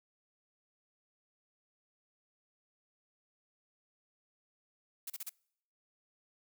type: noise bursts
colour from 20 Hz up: blue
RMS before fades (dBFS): -41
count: 4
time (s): 5.07-5.295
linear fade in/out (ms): 5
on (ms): 30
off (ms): 35
effects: noise-tail reverb RT60 0.7 s tail -26 dB re dry